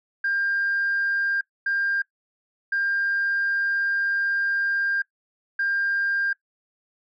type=tone bursts at uneven times; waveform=sine; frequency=1599 Hz; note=G6; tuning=34 cents sharp; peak=-20 dBFS; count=4; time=0.24-1.41 / 1.66-2.02 / 2.72-5.02 / 5.59-6.33 s; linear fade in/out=5 ms; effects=noise-tail reverb RT60 0.1 s tail -20 dB re dry + tanh soft clip ceiling -17 dBFS